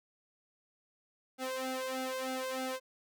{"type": "tone with flanger", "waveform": "sawtooth", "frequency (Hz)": 259.9, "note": "C4", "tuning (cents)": -11, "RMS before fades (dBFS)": -37, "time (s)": [1.38, 2.8], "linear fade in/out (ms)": 50, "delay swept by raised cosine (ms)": [1.4, 1.92], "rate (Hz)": 3.2, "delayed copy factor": 0.95, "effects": []}